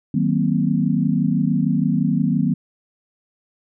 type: chord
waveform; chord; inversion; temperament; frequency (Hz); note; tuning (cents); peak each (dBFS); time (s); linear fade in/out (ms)
sine; C half-diminished seventh; first; just; 156.98 / 188.37 / 235.5 / 261.6; Eb3 / Gb3 / Bb3 / C4; +16 / +31 / +18 / 0; -21 / -21 / -21 / -23; 0.14-2.54; 5
effects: none